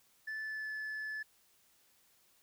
sine tone with pitch glide, 1748 to 1730.9 Hz, A6 to A6, -12 to -29 cents, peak -35 dBFS, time 0.27-1.23 s, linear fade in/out 10 ms, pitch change -17 cents, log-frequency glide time 0.41-0.71 s, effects tanh soft clip ceiling -37 dBFS + white hiss -69 dBFS RMS until 2.42 s

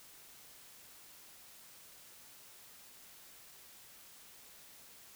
silence, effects white hiss -57 dBFS RMS until 5.15 s

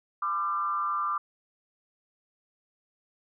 sine tone with frequency modulation, 1189 Hz, D6, 21 cents sharp, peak -26 dBFS, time 0.22-1.18 s, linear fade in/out 5 ms, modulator 173 Hz, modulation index 0.67, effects none

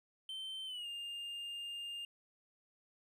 triangle tone with pitch glide, 3100 to 2810 Hz, G7 to F7, -20 to +10 cents, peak -40 dBFS, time 0.29-2.05 s, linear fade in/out 2 ms, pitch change -170 cents, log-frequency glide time 0.66-0.87 s, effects none

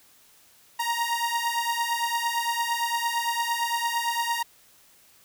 sawtooth beating tone pair, 932.3 / 941.1 Hz, A#5 / A#5, 0 / +16 cents, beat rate 8.8 Hz, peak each -24 dBFS, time 0.79-4.43 s, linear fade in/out 10 ms, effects white hiss -57 dBFS RMS until 5.24 s

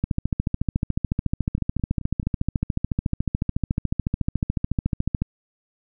two click trains, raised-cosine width 5 ms, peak -9 / -22 dBFS, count 73 / 4, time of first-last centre 0.04-5.22 / 1.58-2.229 s, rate 13.9 / 4.62 Hz, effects none

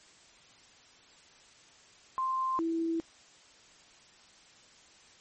sine tone pair in turn, 1046.5 / 329.6 Hz, C6 / E4, 0 / 0 cents, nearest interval octave + minor sixth, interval 2000 cents, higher first, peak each -28 dBFS, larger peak neither, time 2.18-2.59 / 2.59-3 s, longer neither, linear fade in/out 0 ms, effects white hiss -58 dBFS RMS until 5.2 s + MP3 32 kbps

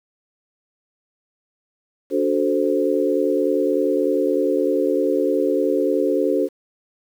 sine chord, D dominant seventh, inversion none, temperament equal with one note detuned, 290.3 / 370 / 440 / 523.3 Hz, D4 / F#4 / A4 / C5, -20 / 0 / 0 / 0 cents, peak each -22 dBFS, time 2.1-6.49 s, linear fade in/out 50 ms, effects 8-bit

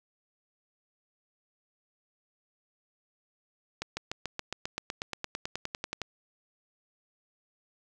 accelerating click train, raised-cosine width 0.2 ms, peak -16 dBFS, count 20, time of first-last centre 3.82-6.017 s, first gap 150 ms, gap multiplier 0.97, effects none

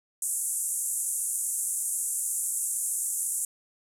white band-pass noise, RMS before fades -30 dBFS, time 0.22-3.45 s, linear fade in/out 2 ms, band 7400 to 11000 Hz, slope 48 dB/octave, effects none

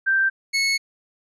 sine / 25% pulse tone pair in turn, 1568 / 2195 Hz, G6 / C#7, 0 / -18 cents, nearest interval tritone, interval 582 cents, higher second, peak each -16 / -15 dBFS, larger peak second, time 0.06-0.3 / 0.53-0.78 s, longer second, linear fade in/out 20 ms, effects resampled to 24000 Hz

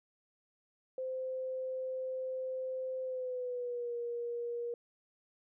sine tone with pitch glide, 518 to 475 Hz, C5 to A#4, -17 to +33 cents, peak -35 dBFS, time 0.98-4.74 s, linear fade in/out 2 ms, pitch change -150 cents, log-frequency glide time 3.03-3.95 s, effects none

